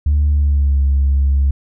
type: tone with pitch glide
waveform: sine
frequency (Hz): 73.42 to 68.9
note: D2 to C#2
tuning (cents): 0 to -10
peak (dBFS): -9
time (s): 0.06-1.51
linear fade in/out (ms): 5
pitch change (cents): -110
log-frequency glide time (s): 0.3-0.8
effects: tanh soft clip ceiling -8 dBFS